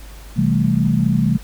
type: chord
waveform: sine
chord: A minor seventh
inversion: first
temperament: equal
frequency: 130.81 / 164.81 / 196 / 220 Hz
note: C3 / E3 / G3 / A3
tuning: 0 / 0 / 0 / 0 cents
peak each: -19 dBFS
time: 0.36-1.38 s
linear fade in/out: 20 ms
effects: added 50 Hz sine -34 dBFS peak until 1.43 s + pink hiss -43 dBFS RMS until 1.43 s